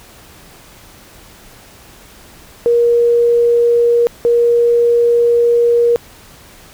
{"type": "tone bursts at uneven times", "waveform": "sine", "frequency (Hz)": 473.2, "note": "A#4", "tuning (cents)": 26, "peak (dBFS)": -8, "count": 2, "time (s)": [[2.66, 4.07], [4.25, 5.96]], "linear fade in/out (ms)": 0, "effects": ["pink hiss -41 dBFS RMS until 6.73 s"]}